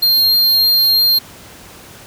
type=tone; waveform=square; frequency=4201 Hz; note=C8; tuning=6 cents sharp; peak=-10 dBFS; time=0.02-1.19 s; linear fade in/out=10 ms; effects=pink hiss -38 dBFS RMS until 2.06 s + high-pass 60 Hz 12 dB/octave